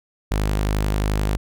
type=tone; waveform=sawtooth; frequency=51.4 Hz; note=G#1; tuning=17 cents flat; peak=-15 dBFS; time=0.31-1.37 s; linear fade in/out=5 ms; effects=none